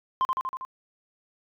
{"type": "tone with echo", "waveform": "sine", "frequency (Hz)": 1046, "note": "C6", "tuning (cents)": -1, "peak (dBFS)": -18, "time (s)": [0.21, 0.25], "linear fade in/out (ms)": 0, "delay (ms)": 80, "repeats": 5, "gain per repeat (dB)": -3, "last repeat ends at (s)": 0.65, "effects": ["tanh soft clip ceiling -19 dBFS"]}